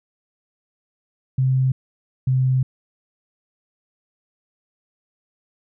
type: tone pair in turn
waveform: sine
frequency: 130.81 / 129.83 Hz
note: C3 / C3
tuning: 0 / -13 cents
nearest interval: unison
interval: 13 cents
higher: first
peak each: -15 dBFS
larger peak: neither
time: 1.38-1.72 / 2.27-2.63 s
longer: second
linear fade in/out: 5 ms
effects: none